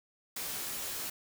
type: noise with comb filter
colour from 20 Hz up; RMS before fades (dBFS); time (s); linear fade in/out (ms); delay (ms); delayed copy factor
white; -38; 0.36-1.1; 5; 15; -0.75
effects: none